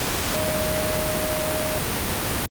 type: tone in noise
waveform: sine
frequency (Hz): 620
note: D#5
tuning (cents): -6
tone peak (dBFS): -25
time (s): 0.34-1.78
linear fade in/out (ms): 2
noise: pink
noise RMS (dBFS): -24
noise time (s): 0-2.46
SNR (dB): -4
effects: high-pass 60 Hz 12 dB/octave + Opus 48 kbps